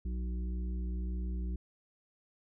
harmonic tone with a mistuned harmonic, 61.74 Hz, B1, in tune, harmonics 1 / 3 / 5 / 6, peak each -33 / -43 / -51 / -54 dBFS, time 0.05-1.56 s, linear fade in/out 5 ms, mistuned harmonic 1, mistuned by -51 cents, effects none

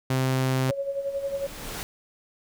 sawtooth tone, 130.81 Hz, C3, in tune, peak -18 dBFS, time 0.1-0.71 s, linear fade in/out 5 ms
pink noise with exponential growth, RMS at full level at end -32 dBFS, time 0.4-1.83 s, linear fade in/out 0 ms, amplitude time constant 310 ms
sine tone with tremolo, 554.4 Hz, C#5, in tune, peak -24 dBFS, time 0.69-1.47 s, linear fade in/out 5 ms, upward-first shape sine, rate 11 Hz, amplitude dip 65%
effects none

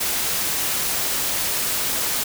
white noise, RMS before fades -23 dBFS, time 0-2.24 s, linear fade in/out 10 ms, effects none

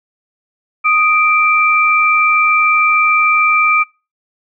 sine tone pair together, 1244.3 / 2349 Hz, D#6 / D7, 0 / 0 cents, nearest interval major seventh, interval 1100 cents, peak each -12 dBFS, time 0.84-3.84 s, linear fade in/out 20 ms, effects noise-tail reverb RT60 0.3 s tail -25 dB re dry

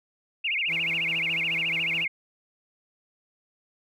sine tone with vibrato, 2450 Hz, D#7, 27 cents flat, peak -24 dBFS, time 0.44-2.08 s, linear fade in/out 10 ms, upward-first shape sine, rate 14 Hz, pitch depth 270 cents each way
sawtooth tone with tremolo, 164.81 Hz, E3, in tune, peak -34 dBFS, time 0.67-2.07 s, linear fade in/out 50 ms, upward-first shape sine, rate 4.8 Hz, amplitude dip 25%
effects none

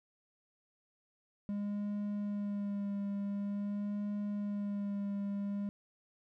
triangle tone with vibrato, 203.2 Hz, G#3, 38 cents flat, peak -32 dBFS, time 1.49-5.69 s, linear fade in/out 0 ms, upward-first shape sine, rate 0.47 Hz, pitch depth 22 cents each way, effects none

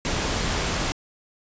pink noise, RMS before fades -25 dBFS, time 0.05-0.92 s, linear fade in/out 0 ms, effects resampled to 16000 Hz

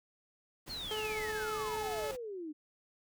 pink noise, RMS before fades -48 dBFS, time 0.66-2.17 s, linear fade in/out 20 ms
sine exponential sweep, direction down, 4435 to 292.5 Hz, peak -39 dBFS, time 0.69-2.53 s, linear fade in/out 20 ms
sawtooth tone with tremolo, 430.6 Hz, A4, 37 cents flat, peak -31 dBFS, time 0.91-2.11 s, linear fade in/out 0 ms, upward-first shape triangle, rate 16 Hz, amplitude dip 25%
effects none

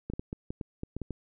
clicks, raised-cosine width 3 ms, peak -22 dBFS, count 10, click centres 0.1 / 0.136 / 0.195 / 0.329 / 0.505 / 0.612 / 0.834 / 0.966 / 1.017 / 1.107 s, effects none

